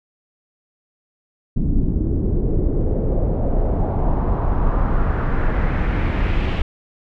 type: noise with low-pass filter sweep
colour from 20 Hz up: brown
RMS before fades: -18 dBFS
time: 1.56-6.62 s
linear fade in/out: 5 ms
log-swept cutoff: 240 to 2900 Hz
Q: 2.1
effects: none